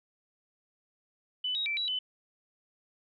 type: tone with pitch steps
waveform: sine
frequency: 2997 / 3800 / 2333 / 3909 / 3019 Hz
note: F#7 / A#7 / D7 / B7 / F#7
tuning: +22 / +33 / -12 / -19 / +34 cents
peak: -29 dBFS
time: 1.44-1.99 s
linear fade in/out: 5 ms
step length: 110 ms
effects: none